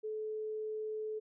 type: tone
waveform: sine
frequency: 432.1 Hz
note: A4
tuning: 31 cents flat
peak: -36 dBFS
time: 0.03-1.2 s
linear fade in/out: 20 ms
effects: none